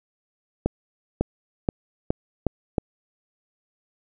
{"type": "accelerating click train", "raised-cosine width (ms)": 2, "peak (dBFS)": -7, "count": 6, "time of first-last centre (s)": [0.66, 2.782], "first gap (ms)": 550, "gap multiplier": 0.87, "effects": []}